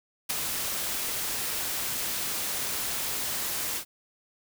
white noise with ADSR envelope, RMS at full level -25 dBFS, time 0.29-3.85 s, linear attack 16 ms, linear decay 4 ms, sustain -6 dB, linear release 84 ms, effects none

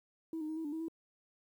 sine tone with pitch steps, 324.1 / 307.8 / 315 / 323.6 / 292.4 / 321 / 327.2 Hz, E4 / D#4 / D#4 / E4 / D4 / E4 / E4, -29 / -19 / +21 / -32 / -7 / -46 / -13 cents, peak -35 dBFS, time 0.33-0.883 s, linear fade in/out 2 ms, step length 79 ms, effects tanh soft clip ceiling -33 dBFS + 11-bit

